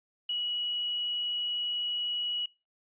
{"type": "tone with quantisation", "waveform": "sine", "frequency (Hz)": 2922, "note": "F#7", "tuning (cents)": -22, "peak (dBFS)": -29, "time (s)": [0.29, 2.46], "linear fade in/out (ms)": 5, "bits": 9, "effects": ["noise-tail reverb RT60 0.3 s tail -25 dB re dry", "resampled to 8000 Hz"]}